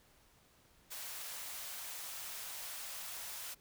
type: high-pass noise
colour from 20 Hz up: white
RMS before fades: -45 dBFS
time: 0.9-3.55 s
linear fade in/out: 20 ms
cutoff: 560 Hz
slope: 24 dB/octave
effects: pink hiss -67 dBFS RMS until 3.6 s